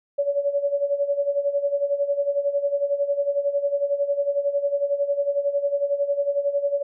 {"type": "tone with tremolo", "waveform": "sine", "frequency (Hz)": 567, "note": "C#5", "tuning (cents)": 39, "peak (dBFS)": -17, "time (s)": [0.18, 6.83], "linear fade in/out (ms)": 10, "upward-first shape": "sine", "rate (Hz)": 11, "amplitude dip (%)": 75, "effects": []}